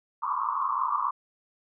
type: band-pass noise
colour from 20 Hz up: white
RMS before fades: -28 dBFS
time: 0.22-1.11 s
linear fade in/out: 10 ms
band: 960 to 1200 Hz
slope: 96 dB/octave
effects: none